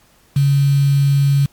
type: tone with quantisation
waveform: sine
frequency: 140 Hz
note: C#3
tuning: 18 cents sharp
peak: -10 dBFS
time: 0.36-1.46 s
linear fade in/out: 5 ms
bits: 5
effects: pink hiss -53 dBFS RMS until 1.52 s + MP3 96 kbps